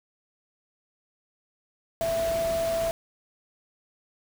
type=tone in noise; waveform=sine; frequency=663 Hz; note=E5; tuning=10 cents sharp; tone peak=-24 dBFS; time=2.01-2.91 s; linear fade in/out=0 ms; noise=pink; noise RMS=-36 dBFS; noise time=2.01-2.91 s; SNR=+9 dB; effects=none